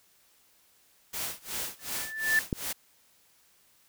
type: noise with tremolo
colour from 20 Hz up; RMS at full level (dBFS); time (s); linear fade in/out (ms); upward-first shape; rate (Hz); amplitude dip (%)
white; -33; 1.13-2.73; 10; sine; 2.7; 95
type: tone with exponential growth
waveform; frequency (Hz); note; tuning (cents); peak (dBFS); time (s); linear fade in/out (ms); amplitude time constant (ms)
sine; 1760; A6; 0; -19; 1.79-2.39; 1; 130
type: click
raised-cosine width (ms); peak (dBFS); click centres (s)
3; -15; 2.528
effects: white hiss -64 dBFS RMS until 3.88 s